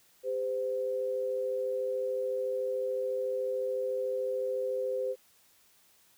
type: tone pair together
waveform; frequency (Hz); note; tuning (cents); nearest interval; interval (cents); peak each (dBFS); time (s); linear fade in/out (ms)
sine; 400 / 513.8; G4 / C5; +35 / -32; major third; 433; -36 / -30; 0.23-5.16; 50
effects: white hiss -64 dBFS RMS until 6.17 s